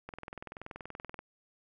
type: click train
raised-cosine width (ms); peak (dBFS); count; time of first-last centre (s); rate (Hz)
0.5; -27; 24; 0.09-1.19; 20.9
effects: none